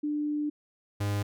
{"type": "tone pair in turn", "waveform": ["sine", "45% pulse"], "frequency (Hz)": [297.1, 101.99], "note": ["D4", "G#2"], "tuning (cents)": [20, -31], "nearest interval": "octave + perfect fifth", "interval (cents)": 1851, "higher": "first", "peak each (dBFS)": -27, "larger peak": "neither", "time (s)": [[0.03, 0.5], [1, 1.23]], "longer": "first", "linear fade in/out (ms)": 10, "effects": []}